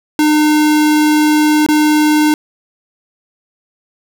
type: tone with dropouts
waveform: square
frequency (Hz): 303.2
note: D#4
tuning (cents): -45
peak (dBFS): -9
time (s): 0.19-2.34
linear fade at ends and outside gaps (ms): 1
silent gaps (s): 1.664-1.687
effects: none